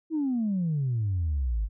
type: exponential sweep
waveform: sine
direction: down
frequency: 329.6 to 48.23 Hz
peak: -23 dBFS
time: 0.1-1.69 s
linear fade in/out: 50 ms
effects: tanh soft clip ceiling -21 dBFS

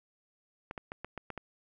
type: clicks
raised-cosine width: 0.5 ms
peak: -24 dBFS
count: 7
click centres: 0.711 / 0.778 / 0.919 / 1.046 / 1.177 / 1.303 / 1.377 s
effects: none

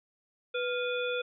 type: harmonic tone with a mistuned harmonic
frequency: 493.9 Hz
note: B4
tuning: in tune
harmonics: 1 / 3 / 5 / 7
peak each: -31 / -36 / -38 / -39 dBFS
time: 0.54-1.22 s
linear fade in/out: 10 ms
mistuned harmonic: 3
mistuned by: -96 cents
effects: none

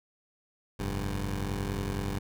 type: tone pair together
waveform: 15% pulse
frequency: 44.14 / 99.1 Hz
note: F1 / G2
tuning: +19 / +19 cents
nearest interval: octave + major second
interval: 1400 cents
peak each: -27 dBFS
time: 0.79-2.19 s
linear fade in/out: 10 ms
effects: none

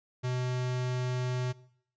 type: tone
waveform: square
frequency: 125.9 Hz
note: B2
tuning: 34 cents sharp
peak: -30 dBFS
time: 0.23-1.53 s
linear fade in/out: 20 ms
effects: noise-tail reverb RT60 0.6 s tail -19 dB re dry + resampled to 16000 Hz

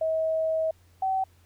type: tone pair in turn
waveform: sine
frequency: 640 / 763.2 Hz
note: D#5 / G5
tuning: +49 / -47 cents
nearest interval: minor third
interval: 304 cents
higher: second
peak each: -23 dBFS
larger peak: neither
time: 0.01-0.71 / 1.02-1.24 s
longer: first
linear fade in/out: 5 ms
effects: added 87 Hz sine -57 dBFS peak until 1.45 s + pink hiss -64 dBFS RMS until 1.45 s

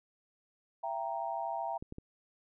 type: chord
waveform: sine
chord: E diminished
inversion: none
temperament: equal with one note detuned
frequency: 671.2 / 784 / 932.3 Hz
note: E5 / G5 / Bb5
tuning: +31 / 0 / 0 cents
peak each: -38 dBFS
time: 0.83-1.78 s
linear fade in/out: 10 ms
type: clicks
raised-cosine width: 3 ms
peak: -30 dBFS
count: 3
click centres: 1.825 / 1.924 / 1.984 s
effects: none

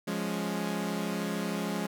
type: chord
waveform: sawtooth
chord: Db major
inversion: first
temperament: equal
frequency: 174.61 / 207.7 / 277.2 Hz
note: F3 / Ab3 / Db4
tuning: 0 / 0 / 0 cents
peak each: -31 / -29 / -34 dBFS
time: 0.07-1.87 s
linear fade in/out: 10 ms
effects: none

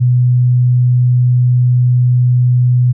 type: tone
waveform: sine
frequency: 124.1 Hz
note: B2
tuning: 9 cents sharp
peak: -7 dBFS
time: 0-2.93 s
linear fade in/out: 20 ms
effects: none

